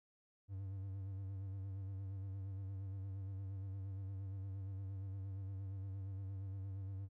triangle tone with vibrato, 96.9 Hz, G2, 20 cents flat, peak -40 dBFS, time 0.48-7.09 s, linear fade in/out 50 ms, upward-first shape sine, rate 8.6 Hz, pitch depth 44 cents each way, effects none

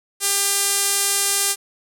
sawtooth tone with band-pass filter, 398.6 Hz, G4, 29 cents sharp, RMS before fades -20 dBFS, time 0.2-1.56 s, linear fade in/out 50 ms, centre 9400 Hz, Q 1.4, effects none

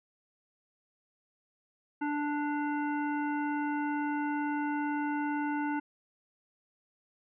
harmonic tone with a mistuned harmonic, 293.7 Hz, D4, in tune, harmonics 1 / 3 / 5 / 7 / 9, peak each -31 / -35 / -39 / -47 / -52 dBFS, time 2.01-5.8 s, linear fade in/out 10 ms, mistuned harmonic 9, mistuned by +54 cents, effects none

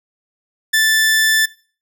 sawtooth tone, 1760 Hz, A6, in tune, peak -8 dBFS, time 0.73-1.46 s, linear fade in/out 10 ms, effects noise-tail reverb RT60 0.4 s tail -21 dB re dry

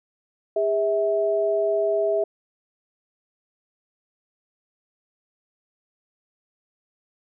sine tone pair together, 405.9 / 650 Hz, G#4 / E5, -40 / -24 cents, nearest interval minor sixth, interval 816 cents, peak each -23 / -21 dBFS, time 0.56-2.24 s, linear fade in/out 5 ms, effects none

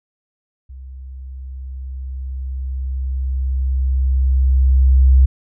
sine tone with level ramp, 65.41 Hz, C2, in tune, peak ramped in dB -32 to -6 dBFS, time 0.69-5.26 s, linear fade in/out 10 ms, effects none

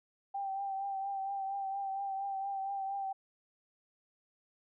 sine tone with vibrato, 784 Hz, G5, in tune, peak -34 dBFS, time 0.34-3.13 s, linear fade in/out 10 ms, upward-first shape triangle, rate 4.3 Hz, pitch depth 36 cents each way, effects none

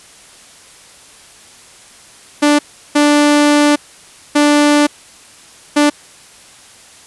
sawtooth tone bursts at uneven times, 293.7 Hz, D4, in tune, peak -4 dBFS, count 4, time 2.42-2.59 / 2.95-3.76 / 4.35-4.87 / 5.76-5.9 s, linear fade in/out 10 ms, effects white hiss -41 dBFS RMS until 7.06 s + resampled to 24000 Hz

